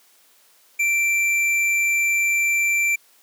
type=tone with tanh clipping; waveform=triangle; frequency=2349 Hz; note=D7; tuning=in tune; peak=-19 dBFS; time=0.79-2.96 s; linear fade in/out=10 ms; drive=15 dB; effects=white hiss -56 dBFS RMS until 3.22 s + high-pass 300 Hz 12 dB/octave